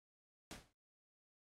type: noise with exponential decay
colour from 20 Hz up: pink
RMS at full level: -45 dBFS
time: 0.51-0.73 s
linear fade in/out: 0 ms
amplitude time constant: 46 ms
effects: low-pass 9000 Hz 12 dB/octave + AAC 48 kbps